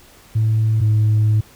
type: tone pair in turn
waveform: sine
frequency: 110 / 107.67 Hz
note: A2 / A2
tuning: 0 / -37 cents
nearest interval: unison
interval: 37 cents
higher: first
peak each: -12 / -10 dBFS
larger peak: second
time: 0.35-0.81 / 0.81-1.41 s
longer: second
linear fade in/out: 10 ms
effects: tanh soft clip ceiling -10 dBFS + pink hiss -47 dBFS RMS until 1.55 s